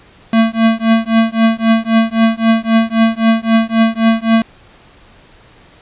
square tone with tremolo, 225.4 Hz, A3, 42 cents sharp, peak -6 dBFS, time 0.33-4.42 s, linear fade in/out 2 ms, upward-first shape triangle, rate 3.8 Hz, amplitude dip 100%, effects pink hiss -44 dBFS RMS until 5.81 s + resampled to 8000 Hz

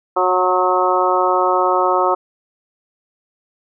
harmonic tone with a mistuned harmonic, 183.1 Hz, F#3, 18 cents flat, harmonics 2 / 3 / 4 / 5 / 6 / 7, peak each -20 / -20 / -20 / -20 / -20 / -20 dBFS, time 0.16-2.15 s, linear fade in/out 10 ms, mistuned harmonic 6, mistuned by -15 cents, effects none

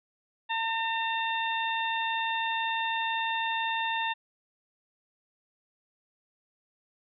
harmonic tone, 906 Hz, A#5, 50 cents flat, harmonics 1 / 2 / 3 / 4, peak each -30 / -33 / -35 / -36 dBFS, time 0.49-4.14 s, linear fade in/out 20 ms, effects none

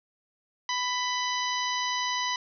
harmonic tone with a mistuned harmonic, 992 Hz, B5, 7 cents sharp, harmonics 1 / 2 / 3 / 4 / 5 / 6, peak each -30 / -33 / -35 / -36 / -37 / -38 dBFS, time 0.69-2.36 s, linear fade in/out 2 ms, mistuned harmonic 3, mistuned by +24 cents, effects none

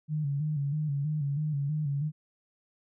sine tone with vibrato, 146.83 Hz, D3, in tune, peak -27 dBFS, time 0.08-2.12 s, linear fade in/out 50 ms, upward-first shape square, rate 3.1 Hz, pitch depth 70 cents each way, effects none

